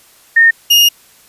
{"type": "tone pair in turn", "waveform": ["sine", "35% pulse"], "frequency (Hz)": [1832, 2846], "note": ["A#6", "F7"], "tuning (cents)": [-31, 32], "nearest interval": "minor sixth", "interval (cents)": 763, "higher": "second", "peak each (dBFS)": -4, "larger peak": "neither", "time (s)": [[0.36, 0.51], [0.7, 0.89]], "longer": "second", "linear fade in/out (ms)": 10, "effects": ["white hiss -46 dBFS RMS until 1.28 s", "resampled to 32000 Hz"]}